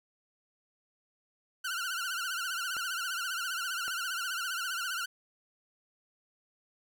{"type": "tone with vibrato", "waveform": "sawtooth", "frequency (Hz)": 1445, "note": "F#6", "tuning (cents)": -41, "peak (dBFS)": -29, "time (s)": [1.64, 5.06], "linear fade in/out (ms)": 10, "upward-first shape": "triangle", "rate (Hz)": 15, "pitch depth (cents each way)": 140}
{"type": "clicks", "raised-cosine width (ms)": 0.5, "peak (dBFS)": -29, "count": 2, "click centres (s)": [2.767, 3.88]}
{"effects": []}